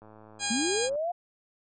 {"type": "click train", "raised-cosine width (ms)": 1, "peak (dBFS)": -37, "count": 102, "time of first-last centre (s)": [0.02, 0.955], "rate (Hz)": 108}
{"type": "harmonic tone", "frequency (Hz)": 814, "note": "G#5", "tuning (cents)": -35, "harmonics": [1, 2, 3, 4, 5, 6, 8, 9, 10], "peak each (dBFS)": [-37, -37, -37, -37, -37, -37, -37, -37, -37], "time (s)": [0.39, 0.9], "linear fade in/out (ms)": 50}
{"type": "linear sweep", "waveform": "sine", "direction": "up", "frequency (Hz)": [207.7, 720], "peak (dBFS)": -27, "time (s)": [0.5, 1.12], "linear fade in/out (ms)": 10}
{"effects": []}